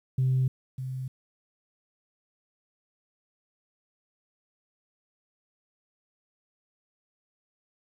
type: tone with echo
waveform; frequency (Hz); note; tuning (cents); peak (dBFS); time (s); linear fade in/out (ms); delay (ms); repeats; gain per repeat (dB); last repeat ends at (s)
sine; 130; C3; -11; -20; 0.18-0.48; 5; 600; 1; -11; 1.08
effects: tanh soft clip ceiling -18 dBFS + 10-bit